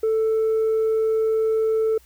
triangle tone with tanh clipping, 441.6 Hz, A4, 6 cents sharp, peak -18 dBFS, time 0.03-1.98 s, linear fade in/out 5 ms, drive 6 dB, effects added 60 Hz sine -53 dBFS peak until 2.05 s + white hiss -56 dBFS RMS until 2.05 s

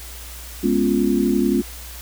sine chord, C# dominant seventh, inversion second, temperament equal with one note detuned, 207.7 / 245.9 / 277.2 / 349.2 Hz, G#3 / B3 / C#4 / E#4, 0 / -7 / 0 / 0 cents, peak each -21 dBFS, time 0.63-1.62 s, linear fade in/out 10 ms, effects added 60 Hz sine -36 dBFS peak until 2.01 s + white hiss -38 dBFS RMS until 2.01 s

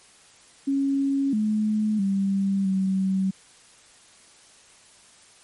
sine tone with pitch steps, 275.4 / 213.9 / 195.7 / 190.8 Hz, C#4 / A3 / G3 / G3, -11 / -49 / -3 / -47 cents, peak -20 dBFS, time 0.67-3.31 s, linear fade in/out 10 ms, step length 660 ms, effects white hiss -53 dBFS RMS until 5.43 s + MP3 48 kbps

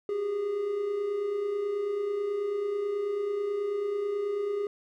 triangle tone pair together, 380 / 409.2 Hz, F#4 / G#4, +46 / -26 cents, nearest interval minor second, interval 128 cents, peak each -36 / -26 dBFS, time 0.09-4.67 s, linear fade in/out 2 ms, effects none

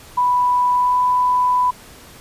sine tone with pitch glide, 987.8 to 995.2 Hz, B5 to B5, 0 to +13 cents, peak -13 dBFS, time 0.17-1.71 s, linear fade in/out 10 ms, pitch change +13 cents, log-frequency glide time 0.72-0.99 s, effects pink hiss -42 dBFS RMS until 2.2 s + resampled to 32000 Hz

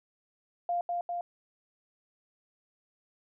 sine tone with echo, 698.5 Hz, F5, in tune, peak -27 dBFS, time 0.69-0.81 s, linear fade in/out 2 ms, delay 200 ms, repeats 2, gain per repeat -2 dB, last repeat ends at 1.21 s, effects none

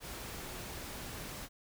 sine tone in noise, 366.4 Hz, F#4, 17 cents flat, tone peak -54 dBFS, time 0.4-0.63 s, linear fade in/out 50 ms, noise pink, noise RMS -44 dBFS, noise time 0-1.49 s, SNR -13 dB, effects none

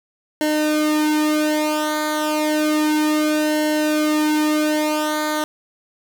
sawtooth tone with flanger, 304.8 Hz, D#4, 36 cents flat, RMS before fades -19 dBFS, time 0.41-5.44 s, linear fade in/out 0 ms, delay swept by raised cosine 0.82 to 2.92 ms, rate 0.31 Hz, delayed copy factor -0.8, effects 8-bit

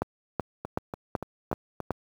two click trains, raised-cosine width 1 ms, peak -19 / -12 dBFS, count 5 / 6, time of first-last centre 0.65-1.803 / 0.02-1.907 s, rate 3.47 / 2.65 Hz, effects high-pass 60 Hz 12 dB/octave + 8-bit

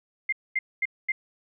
sine tone bursts, 2100 Hz, C7, 6 cents sharp, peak -22 dBFS, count 4, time 0.29-1.12 s, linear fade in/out 5 ms, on 35 ms, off 230 ms, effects none

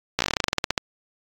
slowing click train, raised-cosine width 0.2 ms, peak -3 dBFS, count 17, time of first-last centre 0.19-0.778 s, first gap 15 ms, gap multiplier 1.11, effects AAC 48 kbps

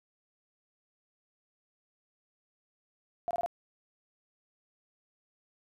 sine tone bursts, 692 Hz, F5, 16 cents flat, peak -29 dBFS, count 4, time 3.28-3.461 s, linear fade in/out 0 ms, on 28 ms, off 23 ms, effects none

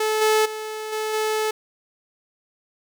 sawtooth tone with level steps, 433.1 Hz, A4, 27 cents flat, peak -16 / -12 / -25 / -20 / -17 dBFS, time 0-1.51 s, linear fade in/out 5 ms, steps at 0.21 / 0.45 / 0.92 / 1.13 s, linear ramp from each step 10 ms, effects none

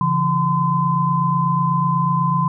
sine tone cluster, 141.2 / 169.3 / 1023 Hz, C#3 / E3 / C6, +32 / +46 / -39 cents, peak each -21 / -20 / -18 dBFS, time 0.01-2.48 s, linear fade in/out 2 ms, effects none

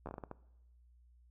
slowing click train, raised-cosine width 1 ms, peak -29 dBFS, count 8, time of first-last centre 0.06-0.314 s, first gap 12 ms, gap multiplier 1.36, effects noise-tail reverb RT60 0.9 s tail -20 dB re dry + added 60 Hz sine -61 dBFS peak until 1.3 s

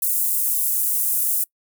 pink high-pass noise, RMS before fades -21 dBFS, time 0.02-1.44 s, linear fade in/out 5 ms, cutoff 9800 Hz, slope 24 dB/octave, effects noise-tail reverb RT60 0.1 s tail -24 dB re dry

